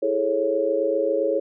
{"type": "chord", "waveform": "sine", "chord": "A major seventh", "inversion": "second", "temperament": "just", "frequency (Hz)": [330, 412.5, 440, 550], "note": ["E4", "G#4", "A4", "C#5"], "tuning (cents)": [2, -12, 0, -14], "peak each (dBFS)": [-28, -26, -26, -22], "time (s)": [0.02, 1.4], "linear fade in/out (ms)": 10, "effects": []}